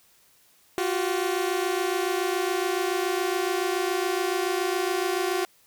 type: tone pair together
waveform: sawtooth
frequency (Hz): 352.4 / 379.5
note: F4 / F#4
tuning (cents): +16 / +44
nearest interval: minor second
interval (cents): 128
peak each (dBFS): -23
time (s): 0.78-5.45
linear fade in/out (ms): 0
effects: white hiss -60 dBFS RMS until 5.66 s